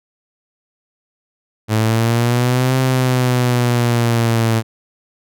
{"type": "exponential two-way sweep", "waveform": "sawtooth", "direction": "up then down", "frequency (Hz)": [108, 130.81, 112.3], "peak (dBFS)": -9, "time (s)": [1.68, 4.63], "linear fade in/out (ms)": 50, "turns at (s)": 2.77, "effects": []}